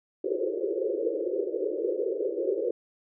pink band-pass noise, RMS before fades -29 dBFS, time 0.24-2.71 s, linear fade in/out 5 ms, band 340 to 540 Hz, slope 96 dB/octave, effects none

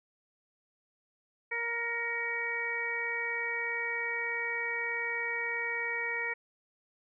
harmonic tone with a mistuned harmonic, 469.3 Hz, A#4, 12 cents sharp, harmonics 1 / 2 / 3 / 4 / 5, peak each -41 / -42 / -44 / -34 / -35 dBFS, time 1.51-6.34 s, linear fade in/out 10 ms, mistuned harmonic 5, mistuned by -58 cents, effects none

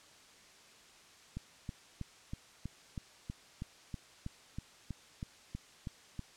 click train, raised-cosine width 5 ms, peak -27 dBFS, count 16, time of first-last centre 1.37-6.193 s, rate 3.11 Hz, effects white hiss -59 dBFS RMS until 6.36 s + low-pass 7000 Hz 12 dB/octave

